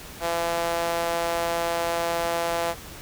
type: tone with high-pass filter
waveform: sawtooth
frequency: 169.1 Hz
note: E3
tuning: 44 cents sharp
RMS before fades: -26 dBFS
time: 0.2-2.75 s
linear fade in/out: 50 ms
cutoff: 620 Hz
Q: 2.3
effects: pink hiss -41 dBFS RMS until 3.01 s